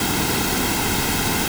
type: noise with comb filter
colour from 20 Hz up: pink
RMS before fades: -21 dBFS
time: 0-1.48 s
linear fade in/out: 2 ms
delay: 1.7 ms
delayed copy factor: -0.6
effects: none